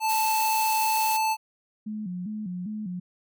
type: tone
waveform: square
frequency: 878 Hz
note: A5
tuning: 4 cents flat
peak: -23 dBFS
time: 0-1.37 s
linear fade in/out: 50 ms
type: noise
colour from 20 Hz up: blue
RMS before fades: -32 dBFS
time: 0.08-1.18 s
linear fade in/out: 20 ms
type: tone with vibrato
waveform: sine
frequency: 196 Hz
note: G3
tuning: in tune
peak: -30 dBFS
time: 1.86-3 s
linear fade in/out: 10 ms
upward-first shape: square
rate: 2.5 Hz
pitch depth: 150 cents each way
effects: none